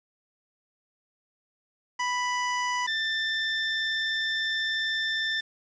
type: tone pair in turn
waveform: 25% pulse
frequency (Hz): 988 / 1779.3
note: B5 / A6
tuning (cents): 0 / +19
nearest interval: minor seventh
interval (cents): 1019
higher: second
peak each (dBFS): -22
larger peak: neither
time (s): 1.99-2.87 / 2.87-5.41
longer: second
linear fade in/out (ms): 10
effects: resampled to 16000 Hz + 8-bit